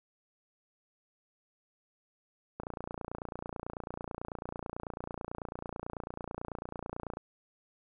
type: click train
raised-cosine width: 1 ms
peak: -24 dBFS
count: 134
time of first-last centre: 2.6-7.17 s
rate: 29.1 Hz
effects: none